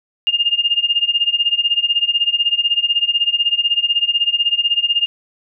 sine tone with tremolo, 2823 Hz, F7, 18 cents sharp, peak -10 dBFS, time 0.27-5.06 s, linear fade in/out 0 ms, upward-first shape sine, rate 16 Hz, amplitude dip 90%, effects none

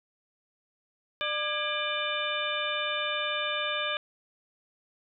harmonic tone with a mistuned harmonic, 597 Hz, D5, 28 cents sharp, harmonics 1 / 2 / 3 / 4 / 5 / 6, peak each -35 / -35 / -35 / -35 / -35 / -35 dBFS, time 1.21-3.97 s, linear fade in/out 0 ms, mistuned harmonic 3, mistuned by -140 cents, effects none

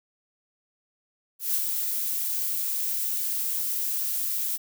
violet noise with ADSR envelope, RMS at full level -24 dBFS, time 1.39-4.58 s, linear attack 150 ms, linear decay 68 ms, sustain -4 dB, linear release 27 ms, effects none

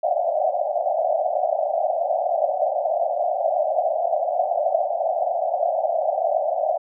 pink band-pass noise, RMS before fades -22 dBFS, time 0.03-6.78 s, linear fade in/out 10 ms, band 590 to 750 Hz, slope 96 dB/octave, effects none

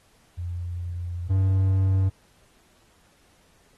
sine / triangle tone pair in turn, 87.31 / 95.52 Hz, F2 / G2, 0 / -44 cents, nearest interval major second, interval 156 cents, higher second, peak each -28 / -16 dBFS, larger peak second, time 0.37-1.29 / 1.29-2.1 s, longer first, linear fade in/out 20 ms, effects pink hiss -61 dBFS RMS until 3.77 s + AAC 32 kbps

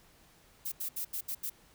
violet noise bursts at uneven times, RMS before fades -36 dBFS, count 6, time 0.65-0.72 / 0.8-0.89 / 0.96-1.05 / 1.13-1.21 / 1.28-1.35 / 1.43-1.5 s, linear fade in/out 10 ms, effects pink hiss -62 dBFS RMS until 1.74 s

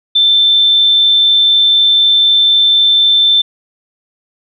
sine tone, 3548 Hz, A7, 14 cents sharp, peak -6 dBFS, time 0.15-3.42 s, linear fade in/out 10 ms, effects none

